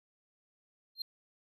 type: tone with exponential growth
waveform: triangle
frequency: 4186 Hz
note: C8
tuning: in tune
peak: -30 dBFS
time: 0.95-1.02 s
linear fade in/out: 5 ms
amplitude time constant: 15 ms
effects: none